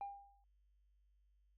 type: tone with exponential decay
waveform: sine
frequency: 801 Hz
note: G5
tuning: 37 cents sharp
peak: -38 dBFS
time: 0.01-0.44 s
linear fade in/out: 1 ms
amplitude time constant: 93 ms
effects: tanh soft clip ceiling -39 dBFS + added 50 Hz sine -70 dBFS peak until 1.57 s